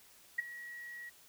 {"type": "tone with ADSR envelope", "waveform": "sine", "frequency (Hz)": 1913, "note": "A#6", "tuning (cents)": 44, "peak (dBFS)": -27, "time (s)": [0.38, 1.1], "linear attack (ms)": 10, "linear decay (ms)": 16, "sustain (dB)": -17, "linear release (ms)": 14, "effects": ["white hiss -61 dBFS RMS until 1.28 s"]}